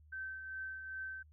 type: tone with tremolo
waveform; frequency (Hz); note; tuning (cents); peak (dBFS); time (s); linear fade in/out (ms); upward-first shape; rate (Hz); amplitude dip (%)
sine; 1545; G6; -26; -39; 0.12-1.23; 10; triangle; 2.5; 50
effects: added 76 Hz sine -59 dBFS peak until 1.32 s